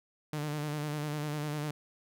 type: tone with vibrato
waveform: sawtooth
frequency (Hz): 149.4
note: D3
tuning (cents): +30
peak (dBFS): -29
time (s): 0.33-1.71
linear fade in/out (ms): 2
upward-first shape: square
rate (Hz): 10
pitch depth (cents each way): 35
effects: none